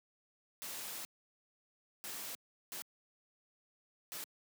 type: noise bursts at uneven times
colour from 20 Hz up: white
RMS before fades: -44 dBFS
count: 4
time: 0.62-1.05 / 2.04-2.35 / 2.72-2.82 / 4.12-4.24 s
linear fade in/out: 0 ms
effects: high-pass 150 Hz 12 dB/octave